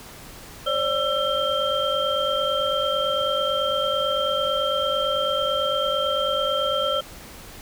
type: tone cluster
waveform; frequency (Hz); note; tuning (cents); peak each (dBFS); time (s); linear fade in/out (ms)
sine; 538 / 587 / 1338 / 3167; C5 / D5 / E6 / G7; +48 / -1 / +25 / +17; -26; 0.66-7.01; 10
effects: pink hiss -42 dBFS RMS until 7.61 s